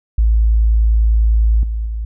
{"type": "tone with level steps", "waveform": "sine", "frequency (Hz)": 55, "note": "A1", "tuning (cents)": 0, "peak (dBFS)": [-9, -17, -19], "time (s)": [0.18, 2.05], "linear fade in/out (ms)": 5, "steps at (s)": [1.63, 1.86], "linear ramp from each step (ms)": 2, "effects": []}